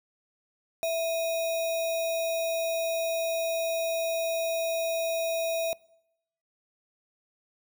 sine tone with sample-and-hold, 659.3 Hz, E5, in tune, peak -25 dBFS, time 0.83-5.73 s, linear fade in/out 0 ms, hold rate 3150 Hz, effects noise-tail reverb RT60 0.8 s tail -24 dB re dry

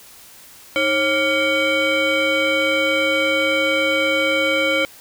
sine tone with frequency modulation, 1396.9 Hz, F6, in tune, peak -13 dBFS, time 0.76-4.85 s, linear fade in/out 0 ms, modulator 855 Hz, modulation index 1.8, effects tanh soft clip ceiling -14 dBFS + white hiss -44 dBFS RMS until 5 s

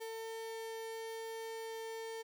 35% pulse tone, 450.1 Hz, A4, 39 cents sharp, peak -40 dBFS, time 0-2.23 s, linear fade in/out 20 ms, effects none

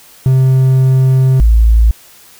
triangle / sine tone pair in turn, 131.2 / 55.88 Hz, C3 / A1, +5 / +27 cents, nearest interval octave + minor third, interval 1478 cents, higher first, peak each -4 dBFS, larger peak neither, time 0.26-1.4 / 1.4-1.91 s, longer first, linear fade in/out 0 ms, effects white hiss -41 dBFS RMS until 2.39 s

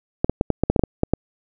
clicks, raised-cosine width 2 ms, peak -3 dBFS, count 11, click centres 0.245 / 0.296 / 0.411 / 0.503 / 0.636 / 0.7 / 0.762 / 0.794 / 0.837 / 1.034 / 1.136 s, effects none

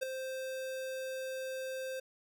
square tone with ADSR envelope, 523.3 Hz, C5, in tune, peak -30 dBFS, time 0.01-2 s, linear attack 20 ms, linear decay 6 ms, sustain -8 dB, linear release 7 ms, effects none

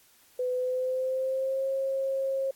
sine tone with pitch glide, 502 to 538 Hz, B4 to C5, +28 to +48 cents, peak -26 dBFS, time 0.39-2.51 s, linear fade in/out 5 ms, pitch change +120 cents, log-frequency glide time 0.52-1.67 s, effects white hiss -60 dBFS RMS until 2.55 s + AAC 64 kbps

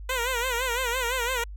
10% pulse tone with vibrato, 493.9 Hz, B4, in tune, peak -17 dBFS, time 0.09-1.44 s, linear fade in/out 5 ms, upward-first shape sine, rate 5.9 Hz, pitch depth 110 cents each way, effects added 50 Hz sine -36 dBFS peak until 1.56 s

